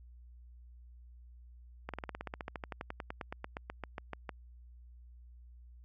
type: slowing click train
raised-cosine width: 0.5 ms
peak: -24 dBFS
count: 27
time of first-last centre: 1.89-4.292 s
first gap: 47 ms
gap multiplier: 1.05
effects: added 60 Hz sine -52 dBFS peak until 5.84 s